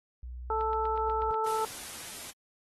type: tone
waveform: sine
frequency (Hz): 61.4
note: B1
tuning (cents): -9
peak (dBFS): -38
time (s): 0.23-1.31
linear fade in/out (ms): 0
type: harmonic tone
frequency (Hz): 440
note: A4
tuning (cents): 0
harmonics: 1 / 2 / 3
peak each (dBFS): -32 / -30 / -33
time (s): 0.5-1.65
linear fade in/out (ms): 2
type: click train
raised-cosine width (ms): 0.3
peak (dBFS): -32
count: 13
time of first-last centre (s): 0.61-2.075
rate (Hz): 8.19
type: noise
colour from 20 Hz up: white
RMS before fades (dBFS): -42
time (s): 1.45-2.32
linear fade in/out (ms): 20
effects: AAC 32 kbps